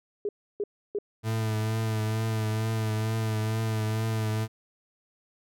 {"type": "tone bursts", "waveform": "sine", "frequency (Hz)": 411, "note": "G#4", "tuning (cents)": -18, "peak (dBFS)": -26, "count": 3, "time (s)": [0.25, 0.987], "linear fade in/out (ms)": 2, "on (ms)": 39, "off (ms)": 310}
{"type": "tone with vibrato", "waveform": "40% pulse", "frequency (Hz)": 110, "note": "A2", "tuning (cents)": 0, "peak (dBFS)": -25, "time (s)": [1.23, 4.48], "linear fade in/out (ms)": 50, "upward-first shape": "triangle", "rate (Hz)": 2.2, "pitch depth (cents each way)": 34}
{"effects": []}